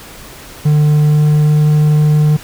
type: tone with pitch glide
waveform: triangle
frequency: 150 to 151.04 Hz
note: D3 to D3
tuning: +37 to +49 cents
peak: -5 dBFS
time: 0.65-2.37 s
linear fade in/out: 10 ms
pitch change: +12 cents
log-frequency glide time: 1.02-1.63 s
effects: pink hiss -34 dBFS RMS until 2.43 s